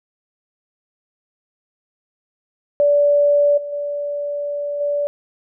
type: tone with level steps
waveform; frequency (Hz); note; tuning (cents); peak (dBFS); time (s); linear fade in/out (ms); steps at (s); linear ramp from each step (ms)
sine; 579; D5; -25; -11 / -25 / -21 / -17; 2.8-5.07; 0; 3.57 / 3.72 / 4.8; 10
effects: none